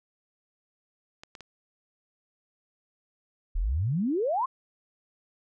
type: clicks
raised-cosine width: 0.2 ms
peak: -26 dBFS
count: 3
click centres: 1.235 / 1.352 / 1.407 s
type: exponential sweep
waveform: sine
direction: up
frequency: 34.65 to 1108.7 Hz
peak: -24 dBFS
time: 3.55-4.46 s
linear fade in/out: 10 ms
effects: none